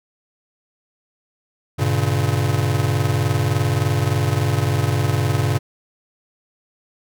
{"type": "chord", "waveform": "square", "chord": "G diminished", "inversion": "none", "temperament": "just", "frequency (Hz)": [98, 117.6, 141.12], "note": ["G2", "Bb2", "Db3"], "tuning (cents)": [0, 16, 31], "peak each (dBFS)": -22, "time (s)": [1.78, 5.59], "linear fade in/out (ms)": 20, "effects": []}